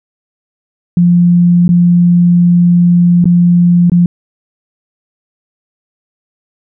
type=tone with dropouts; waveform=sine; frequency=174.61 Hz; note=F3; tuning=in tune; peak=-4 dBFS; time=0.97-4.06 s; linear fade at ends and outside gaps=2 ms; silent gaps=1.68-1.69 / 3.243-3.255 / 3.898-3.918 s; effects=none